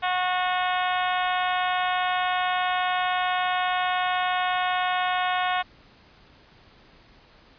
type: harmonic tone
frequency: 364.7 Hz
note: F#4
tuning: 25 cents flat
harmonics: 2 / 3 / 4 / 5 / 6 / 7 / 8 / 9 / 10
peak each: -25 / -29 / -31 / -33 / -35 / -36 / -37 / -38 / -39 dBFS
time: 0.02-5.63 s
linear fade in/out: 20 ms
effects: pink hiss -54 dBFS RMS until 7.58 s + resampled to 11025 Hz